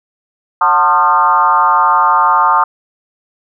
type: tone with frequency modulation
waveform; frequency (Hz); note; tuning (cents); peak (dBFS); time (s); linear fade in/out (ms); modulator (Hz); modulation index
sine; 1059; C6; +21; -7; 0.61-2.64; 5; 162; 1.6
effects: none